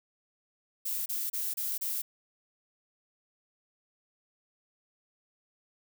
violet noise bursts, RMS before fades -33 dBFS, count 5, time 0.85-2.02 s, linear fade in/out 10 ms, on 210 ms, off 30 ms, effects none

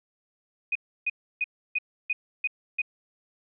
sine tone bursts, 2489 Hz, D#7, in tune, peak -23 dBFS, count 7, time 0.72-2.818 s, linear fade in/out 5 ms, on 34 ms, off 310 ms, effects none

